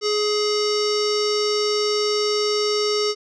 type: tone with low-pass filter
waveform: square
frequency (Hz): 420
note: G#4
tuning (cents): +19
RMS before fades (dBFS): -21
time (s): 0.01-3.15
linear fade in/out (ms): 50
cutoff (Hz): 5300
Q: 8
effects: none